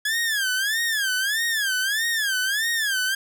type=tone with vibrato; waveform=sawtooth; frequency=1673 Hz; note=G#6; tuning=12 cents sharp; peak=-18 dBFS; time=0.05-3.15 s; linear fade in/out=5 ms; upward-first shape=sine; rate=1.6 Hz; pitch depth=190 cents each way; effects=none